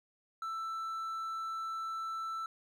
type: tone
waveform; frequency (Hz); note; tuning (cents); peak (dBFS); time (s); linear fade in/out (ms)
triangle; 1327; E6; +11; -34; 0.42-2.46; 2
effects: none